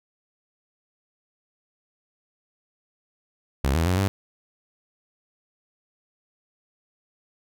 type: tone with pitch steps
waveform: sawtooth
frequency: 67.6 / 82.1 / 91.1 / 97.7 Hz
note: C#2 / E2 / F#2 / G2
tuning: -43 / -6 / -26 / -5 cents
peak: -16 dBFS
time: 3.64-4.08 s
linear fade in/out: 0 ms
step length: 110 ms
effects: none